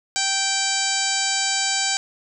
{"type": "harmonic tone", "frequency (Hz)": 780, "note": "G5", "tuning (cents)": -9, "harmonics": [1, 2, 3, 4, 5, 6, 7, 8, 9, 10], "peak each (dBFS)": [-29, -29, -30, -30, -30, -27, -32, -32, -27, -28], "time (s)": [0.16, 1.97], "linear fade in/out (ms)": 0, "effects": []}